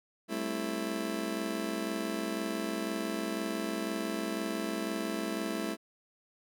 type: chord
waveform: 30% pulse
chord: A minor seventh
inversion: third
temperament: just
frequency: 198 / 220 / 264 / 330 Hz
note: G3 / A3 / C4 / E4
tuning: +18 / 0 / +16 / +2 cents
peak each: -37 / -35 / -38 / -34 dBFS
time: 0.28-5.77 s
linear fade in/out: 50 ms
effects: none